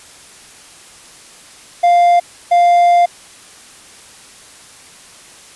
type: tone bursts at uneven times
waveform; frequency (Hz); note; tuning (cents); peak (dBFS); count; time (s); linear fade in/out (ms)
triangle; 698.5; F5; 0; -5; 2; 1.83-2.2 / 2.51-3.06; 10
effects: white hiss -40 dBFS RMS until 5.55 s + resampled to 24000 Hz